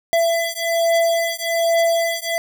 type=beating tone pair; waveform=square; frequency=669 / 670.2 Hz; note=E5 / E5; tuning=+25 / +29 cents; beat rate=1.2 Hz; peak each=-20 dBFS; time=0.13-2.38 s; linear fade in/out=0 ms; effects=none